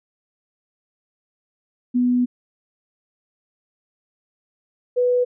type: tone pair in turn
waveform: sine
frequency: 246.9 / 493.8 Hz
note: B3 / B4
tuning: 0 / 0 cents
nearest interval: octave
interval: 1200 cents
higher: second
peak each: -15 dBFS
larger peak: neither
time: 1.94-2.26 / 4.96-5.25 s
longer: first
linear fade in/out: 20 ms
effects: none